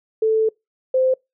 sine tone pair in turn, 440.2 / 518.5 Hz, A4 / C5, +1 / -16 cents, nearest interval minor third, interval 283 cents, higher second, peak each -14 dBFS, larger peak neither, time 0.22-0.49 / 0.94-1.14 s, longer first, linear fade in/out 5 ms, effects noise-tail reverb RT60 0.2 s tail -26 dB re dry

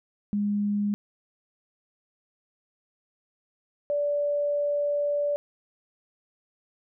sine tone pair in turn, 205.3 / 580.7 Hz, G#3 / D5, -20 / -20 cents, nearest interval octave + tritone, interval 1800 cents, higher second, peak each -23 dBFS, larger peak neither, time 0.33-0.94 / 3.9-5.36 s, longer second, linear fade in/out 0 ms, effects none

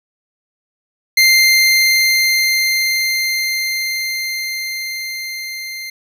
25% pulse tone with level ramp, 2093 Hz, C7, in tune, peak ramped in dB -4 to -22 dBFS, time 1.17-5.9 s, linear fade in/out 5 ms, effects none

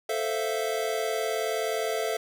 square chord, F major seventh, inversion first, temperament equal with one note detuned, 440 / 521.1 / 659.3 / 698.5 Hz, A4 / C5 / E5 / F5, 0 / -7 / 0 / 0 cents, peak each -31 / -35 / -32 / -36 dBFS, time 0.09-2.17 s, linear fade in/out 5 ms, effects none

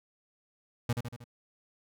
35% pulse tone with echo, 119.4 Hz, A#2, 42 cents sharp, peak -24 dBFS, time 0.89-0.93 s, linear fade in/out 5 ms, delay 78 ms, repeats 4, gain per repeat -5 dB, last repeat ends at 1.242 s, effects none

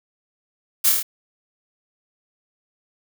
blue noise with echo, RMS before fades -17 dBFS, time 0.84-0.9 s, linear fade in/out 10 ms, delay 26 ms, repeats 5, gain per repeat -2 dB, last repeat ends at 1.03 s, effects none

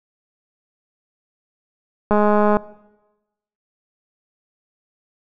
click train, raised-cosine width 1 ms, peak -4 dBFS, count 97, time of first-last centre 2.11-2.569 s, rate 209 Hz, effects noise-tail reverb RT60 1.0 s tail -20 dB re dry

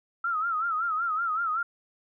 sine tone with vibrato, 1318.5 Hz, E6, in tune, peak -25 dBFS, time 0.24-1.63 s, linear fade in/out 5 ms, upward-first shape sine, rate 5.3 Hz, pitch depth 110 cents each way, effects none

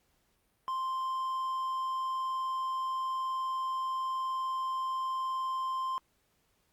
triangle tone, 1046.5 Hz, C6, in tune, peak -29 dBFS, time 0.68-5.98 s, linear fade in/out 0 ms, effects pink hiss -73 dBFS RMS until 6.72 s + Opus 48 kbps

